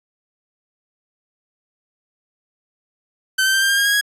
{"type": "tone with pitch steps", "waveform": "sawtooth", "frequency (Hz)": [1536, 1553, 1570.1, 1587.4, 1604.9, 1622.6, 1640.5, 1658.7], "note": ["G6", "G6", "G6", "G6", "G6", "G#6", "G#6", "G#6"], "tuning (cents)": [-36, -17, 2, 21, 40, -41, -22, -3], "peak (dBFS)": -11, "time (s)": [3.38, 4.012], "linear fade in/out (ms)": 10, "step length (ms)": 79, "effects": ["resampled to 32000 Hz"]}